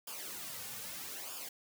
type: noise with flanger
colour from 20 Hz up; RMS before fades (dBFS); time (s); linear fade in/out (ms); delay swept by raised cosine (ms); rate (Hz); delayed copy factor
white; -44; 0.07-1.49; 5; 0.49 to 3.09; 0.79; -0.7
effects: none

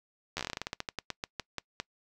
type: slowing click train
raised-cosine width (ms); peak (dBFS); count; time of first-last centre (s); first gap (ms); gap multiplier
0.2; -16; 21; 0.37-1.8; 11; 1.17
effects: noise-tail reverb RT60 0.1 s tail -25 dB re dry

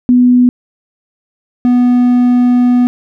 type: tone pair in turn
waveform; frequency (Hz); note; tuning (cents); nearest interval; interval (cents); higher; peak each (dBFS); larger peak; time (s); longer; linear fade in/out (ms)
sine / triangle; 247.5 / 246.1; B3 / B3; +4 / -6; unison; 10; first; -4; neither; 0.09-0.49 / 1.65-2.87; second; 0
effects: none

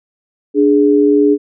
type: tone pair together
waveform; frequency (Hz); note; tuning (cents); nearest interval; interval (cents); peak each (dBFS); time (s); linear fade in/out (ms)
sine; 293.3 / 415.3; D4 / G#4; -2 / 0; tritone; 602; -10; 0.54-1.38; 50
effects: none

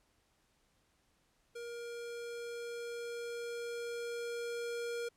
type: tone with level ramp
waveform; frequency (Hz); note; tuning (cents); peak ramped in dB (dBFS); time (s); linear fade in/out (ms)
square; 472.1; A#4; +22; -43 to -37; 1.55-5.09; 10
effects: pink hiss -74 dBFS RMS until 5.16 s + low-pass 11000 Hz 12 dB/octave

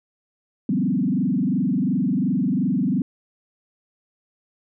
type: tone with frequency modulation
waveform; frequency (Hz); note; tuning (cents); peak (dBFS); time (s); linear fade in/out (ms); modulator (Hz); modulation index
sine; 220; A3; 0; -18; 0.69-3.02; 2; 22.8; 2.4
effects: none

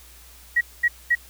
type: tone bursts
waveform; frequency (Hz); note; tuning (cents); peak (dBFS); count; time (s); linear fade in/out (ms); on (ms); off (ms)
sine; 1910; A#6; +42; -15; 3; 0.56-1.153; 10; 51; 220
effects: added 60 Hz sine -49 dBFS peak until 1.29 s + white hiss -49 dBFS RMS until 1.29 s

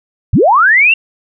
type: linear sweep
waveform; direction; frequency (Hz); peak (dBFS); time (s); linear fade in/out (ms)
sine; up; 58.5 to 2794; -5; 0.33-0.94; 5
effects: none

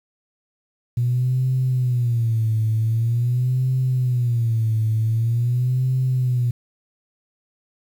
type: tone with vibrato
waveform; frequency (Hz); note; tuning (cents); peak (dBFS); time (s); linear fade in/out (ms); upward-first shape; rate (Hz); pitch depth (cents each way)
sine; 119.4; A#2; +42; -16; 0.97-6.51; 5; sine; 0.45; 140
effects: tanh soft clip ceiling -12 dBFS + 8-bit

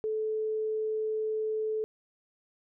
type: tone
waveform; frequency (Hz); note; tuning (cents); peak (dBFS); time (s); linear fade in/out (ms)
sine; 434.7; A4; -21; -28; 0.04-1.84; 0
effects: none

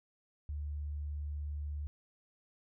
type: tone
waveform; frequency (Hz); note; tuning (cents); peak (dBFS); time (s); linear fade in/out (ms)
sine; 73.6; D2; +4; -36; 0.49-1.87; 0
effects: none

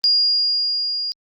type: tone with level ramp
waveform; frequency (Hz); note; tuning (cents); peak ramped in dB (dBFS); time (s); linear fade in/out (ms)
sine; 4840; D#8; -49; -12 to -22; 0.04-1.12; 0
effects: Opus 32 kbps

